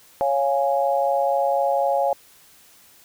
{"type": "chord", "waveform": "sine", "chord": "Db major", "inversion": "none", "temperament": "equal", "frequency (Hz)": [554.4, 698.5, 830.6], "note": ["Db5", "F5", "Ab5"], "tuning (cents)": [0, 0, 0], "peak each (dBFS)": [-21, -23, -23], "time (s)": [0.21, 2.13], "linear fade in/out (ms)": 0, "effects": ["white hiss -52 dBFS RMS until 3.04 s"]}